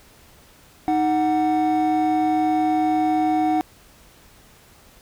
triangle tone pair together, 311.1 / 740 Hz, D#4 / F#5, 0 / 0 cents, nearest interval octave + minor third, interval 1500 cents, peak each -17 dBFS, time 0.88-3.61 s, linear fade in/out 0 ms, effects tanh soft clip ceiling -11 dBFS + pink hiss -51 dBFS RMS until 5.01 s

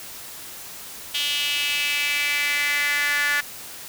sawtooth tone with high-pass filter sweep, 290 Hz, D4, 22 cents flat, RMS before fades -23 dBFS, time 1.14-3.41 s, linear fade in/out 10 ms, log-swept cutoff 3100 to 1700 Hz, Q 4.6, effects white hiss -38 dBFS RMS until 3.88 s

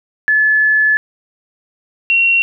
sine tone pair in turn, 1724 / 2737 Hz, A6 / F7, -36 / -36 cents, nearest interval minor sixth, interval 800 cents, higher second, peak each -9 dBFS, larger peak neither, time 0.28-0.97 / 2.1-2.42 s, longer first, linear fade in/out 0 ms, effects none

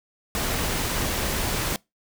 pink noise, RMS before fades -26 dBFS, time 0.35-1.76 s, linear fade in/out 0 ms, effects noise-tail reverb RT60 0.2 s tail -24 dB re dry

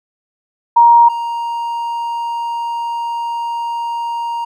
sine / triangle tone pair in turn, 940 / 936.1 Hz, A#5 / A#5, +14 / +7 cents, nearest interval unison, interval 7 cents, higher first, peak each -4 / -16 dBFS, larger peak first, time 0.76-1.09 / 1.09-4.45 s, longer second, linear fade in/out 10 ms, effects none

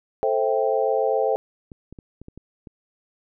sine chord, A minor seventh, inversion none, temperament equal with one note detuned, 440 / 527.5 / 659.3 / 784 Hz, A4 / C5 / E5 / G5, 0 / +14 / 0 / 0 cents, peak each -23 / -23 / -26 / -26 dBFS, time 0.23-1.36 s, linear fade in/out 0 ms
clicks, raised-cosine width 3 ms, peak -27 dBFS, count 7, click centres 1.718 / 1.926 / 1.988 / 2.216 / 2.284 / 2.376 / 2.672 s
effects none

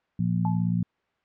harmonic tone, 58.27 Hz, A#1, in tune, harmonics 2 / 3 / 4, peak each -27 / -24 / -33 dBFS, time 0.19-0.83 s, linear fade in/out 5 ms
sine tone with exponential decay, 865 Hz, A5, 30 cents flat, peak -26 dBFS, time 0.45-0.73 s, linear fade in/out 1 ms, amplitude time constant 59 ms
effects white hiss -71 dBFS RMS until 1.24 s + low-pass 2000 Hz 12 dB/octave

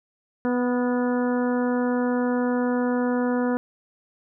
harmonic tone with a mistuned harmonic, 246.9 Hz, B3, in tune, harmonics 1 / 2 / 3 / 4 / 5 / 6 / 7, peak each -22 / -26 / -34 / -34 / -39 / -36 / -41 dBFS, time 0.45-3.57 s, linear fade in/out 0 ms, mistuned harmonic 6, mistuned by -27 cents, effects none

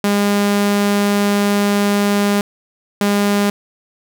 sawtooth tone pair in turn, 203.3 / 203.3 Hz, G#3 / G#3, -37 / -37 cents, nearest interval unison, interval 0 cents, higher neither, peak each -9 dBFS, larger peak neither, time 0.04-2.41 / 3.01-3.5 s, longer first, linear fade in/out 2 ms, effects none

